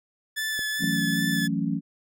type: tone with vibrato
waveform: sawtooth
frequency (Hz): 1738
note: A6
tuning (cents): -22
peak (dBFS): -23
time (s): 0.36-1.48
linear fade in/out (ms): 20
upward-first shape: sine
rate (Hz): 2.5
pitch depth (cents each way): 16
type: clicks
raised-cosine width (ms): 2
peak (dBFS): -27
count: 2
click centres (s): 0.592 / 0.837
type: chord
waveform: sine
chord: F# minor seventh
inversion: third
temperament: equal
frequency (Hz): 164.81 / 185 / 220 / 277.2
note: E3 / F#3 / A3 / C#4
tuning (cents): 0 / 0 / 0 / 0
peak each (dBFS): -29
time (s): 0.79-1.81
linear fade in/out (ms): 50
effects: none